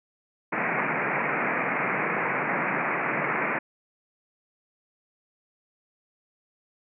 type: band-pass noise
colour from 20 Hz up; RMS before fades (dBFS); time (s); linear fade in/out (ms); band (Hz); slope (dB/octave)
white; -27; 0.52-3.59; 10; 130 to 2400; 96
effects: none